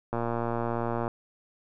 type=click train; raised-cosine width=1 ms; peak=-16 dBFS; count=112; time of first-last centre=0.13-1.079 s; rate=117 Hz; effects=none